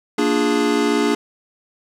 square chord, Bb dominant seventh, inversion none, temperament equal, 233.1 / 293.7 / 349.2 / 415.3 Hz, Bb3 / D4 / F4 / Ab4, 0 / 0 / 0 / 0 cents, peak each -23 / -20 / -26 / -21 dBFS, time 0.18-1.15 s, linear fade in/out 5 ms, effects low-pass 8000 Hz 12 dB/octave + 8-bit

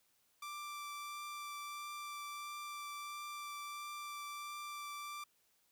sawtooth tone with vibrato, 1174.7 Hz, D6, in tune, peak -40 dBFS, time 0.42-5.24 s, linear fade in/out 5 ms, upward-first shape triangle, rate 1.5 Hz, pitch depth 10 cents each way, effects white hiss -75 dBFS RMS until 5.71 s

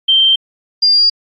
sine tone pair in turn, 3138 / 4799 Hz, G7 / D8, +1 / +37 cents, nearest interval perfect fifth, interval 736 cents, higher second, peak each -7 dBFS, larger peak neither, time 0.08-0.36 / 0.82-1.1 s, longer neither, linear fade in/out 10 ms, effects AAC 64 kbps

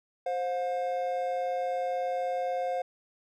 triangle tone pair together, 525.2 / 716 Hz, C5 / F5, +6 / +43 cents, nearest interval perfect fourth, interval 537 cents, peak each -29 / -29 dBFS, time 0.26-2.82 s, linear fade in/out 5 ms, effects none

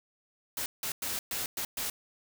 white noise bursts at uneven times, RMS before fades -34 dBFS, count 6, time 0.57-0.66 / 0.83-0.92 / 1.02-1.19 / 1.31-1.46 / 1.57-1.65 / 1.77-1.9 s, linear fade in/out 2 ms, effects none

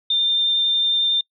sine tone with vibrato, 3600 Hz, A7, 39 cents sharp, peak -16 dBFS, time 0.1-1.21 s, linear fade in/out 5 ms, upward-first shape sine, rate 11 Hz, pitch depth 9 cents each way, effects noise-tail reverb RT60 0.1 s tail -24 dB re dry

